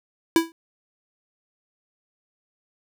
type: tone with exponential decay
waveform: square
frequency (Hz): 329.6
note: E4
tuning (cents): 0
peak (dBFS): -11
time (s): 0.36-0.52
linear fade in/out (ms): 1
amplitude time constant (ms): 33
effects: none